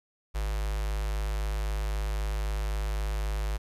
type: tone with notch filter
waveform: square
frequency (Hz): 51.91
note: G#1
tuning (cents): 0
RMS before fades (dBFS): -30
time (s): 0.34-3.58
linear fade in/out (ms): 20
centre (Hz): 220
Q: 0.6
effects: resampled to 32000 Hz + 10-bit